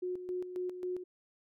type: tone with tremolo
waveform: sine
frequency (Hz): 363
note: F#4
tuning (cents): -33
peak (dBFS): -33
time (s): 0.02-1.04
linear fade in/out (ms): 10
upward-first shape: square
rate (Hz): 3.7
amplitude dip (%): 60
effects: none